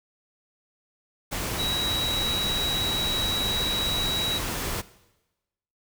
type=tone in noise; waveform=sine; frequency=3874 Hz; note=B7; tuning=34 cents flat; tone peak=-26 dBFS; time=1.58-4.39 s; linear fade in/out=20 ms; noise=pink; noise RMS=-30 dBFS; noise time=1.31-4.82 s; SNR=+1 dB; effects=noise-tail reverb RT60 1.0 s tail -18 dB re dry